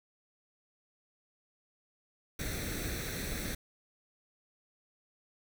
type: noise with comb filter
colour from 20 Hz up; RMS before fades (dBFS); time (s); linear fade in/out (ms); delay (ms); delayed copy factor
pink; -37; 2.39-3.55; 5; 0.5; +0.7
effects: none